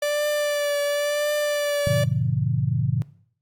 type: tone with vibrato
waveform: 45% pulse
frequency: 585 Hz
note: D5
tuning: 7 cents flat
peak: -21 dBFS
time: 0.02-2.04 s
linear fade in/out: 5 ms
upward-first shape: triangle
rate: 0.95 Hz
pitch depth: 29 cents each way
type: chord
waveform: sine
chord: G diminished seventh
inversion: none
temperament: just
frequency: 98 / 117.6 / 141.12 / 169.34 Hz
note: G2 / Bb2 / Db3 / Fb3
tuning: 0 / +16 / +31 / +47 cents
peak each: -29 / -24 / -23 / -29 dBFS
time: 1.87-3.02 s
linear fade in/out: 0 ms
effects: noise-tail reverb RT60 0.6 s tail -19 dB re dry + AAC 64 kbps